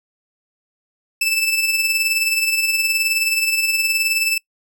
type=tone with tremolo; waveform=sawtooth; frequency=2637 Hz; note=E7; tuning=in tune; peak=-11 dBFS; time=1.21-4.38 s; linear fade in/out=5 ms; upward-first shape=sine; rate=19 Hz; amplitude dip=50%; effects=noise-tail reverb RT60 0.1 s tail -25 dB re dry